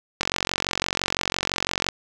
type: click train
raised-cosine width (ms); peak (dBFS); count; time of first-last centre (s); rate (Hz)
0.2; -4; 78; 0.21-1.888; 45.9
effects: none